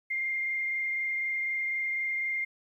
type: tone with frequency modulation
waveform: sine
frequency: 2112 Hz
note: C7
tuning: 16 cents sharp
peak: -28 dBFS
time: 0.1-2.45 s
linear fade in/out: 10 ms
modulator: 24 Hz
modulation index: 0.9
effects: 11-bit